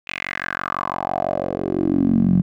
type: tone with band-pass filter sweep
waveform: 10% pulse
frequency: 46 Hz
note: F#1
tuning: 9 cents flat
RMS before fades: -21 dBFS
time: 0.07-2.42 s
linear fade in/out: 10 ms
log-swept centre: 2600 to 170 Hz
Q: 4.9
effects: none